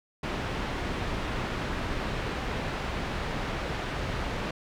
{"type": "low-pass noise", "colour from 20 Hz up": "pink", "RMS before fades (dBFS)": -32, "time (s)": [0.23, 4.51], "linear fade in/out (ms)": 5, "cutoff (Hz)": 2900, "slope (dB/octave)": 12, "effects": []}